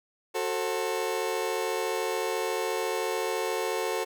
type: chord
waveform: 30% pulse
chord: F# diminished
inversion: none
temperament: just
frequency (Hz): 370 / 444 / 532.8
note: F#4 / A4 / C5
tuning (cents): 0 / +16 / +31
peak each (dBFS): -30 / -28 / -31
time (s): 0.34-4.05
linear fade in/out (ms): 20
effects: none